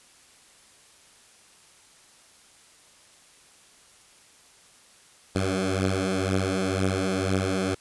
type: beating tone pair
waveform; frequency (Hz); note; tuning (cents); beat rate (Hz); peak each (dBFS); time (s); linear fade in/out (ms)
10% pulse; 93.7 / 95.7; F#2 / G2; +22 / -41; 2; -20 / -17; 5.35-7.75; 10
effects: white hiss -55 dBFS RMS until 7.8 s + resampled to 24000 Hz